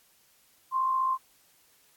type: tone pair together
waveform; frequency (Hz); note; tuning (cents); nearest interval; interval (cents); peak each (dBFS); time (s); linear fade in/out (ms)
sine; 1046.5 / 1101.6; C6 / C#6; 0 / -11; minor second; 89; -24 / -36; 0.71-1.18; 50
effects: white hiss -63 dBFS RMS until 1.96 s + AAC 64 kbps